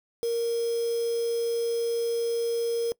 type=tone with quantisation; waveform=sine; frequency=466.2 Hz; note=A#4; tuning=in tune; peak=-24 dBFS; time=0.23-2.92 s; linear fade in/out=0 ms; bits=6; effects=noise-tail reverb RT60 0.1 s tail -23 dB re dry